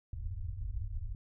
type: low-pass noise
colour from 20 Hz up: pink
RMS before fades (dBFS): -38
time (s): 0.13-1.15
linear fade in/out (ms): 2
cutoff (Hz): 110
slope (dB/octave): 96
effects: none